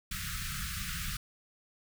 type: band-stop noise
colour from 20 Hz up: pink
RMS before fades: -37 dBFS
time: 0.11-1.17 s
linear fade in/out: 5 ms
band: 200 to 1200 Hz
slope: 96 dB/octave
effects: none